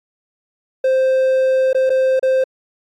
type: tone with dropouts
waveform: triangle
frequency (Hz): 523.3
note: C5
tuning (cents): 0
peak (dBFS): -10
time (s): 0.84-2.44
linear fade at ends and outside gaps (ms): 5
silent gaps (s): 1.731-1.747 / 1.896-1.901 / 2.195-2.228
effects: AAC 64 kbps